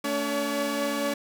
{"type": "tone cluster", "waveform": "sawtooth", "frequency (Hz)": [221.8, 285.7, 567], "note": ["A3", "D4", "C#5"], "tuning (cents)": [14, -48, 39], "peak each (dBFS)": [-29, -26, -25], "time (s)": [0.04, 1.14], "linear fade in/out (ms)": 5, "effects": []}